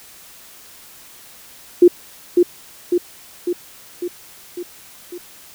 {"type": "tone with echo", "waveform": "sine", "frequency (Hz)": 352.2, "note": "F4", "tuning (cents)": 15, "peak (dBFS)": -4, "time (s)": [1.82, 1.88], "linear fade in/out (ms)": 5, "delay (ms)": 550, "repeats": 6, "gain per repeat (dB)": -4, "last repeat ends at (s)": 5.18, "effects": ["white hiss -43 dBFS RMS until 5.54 s"]}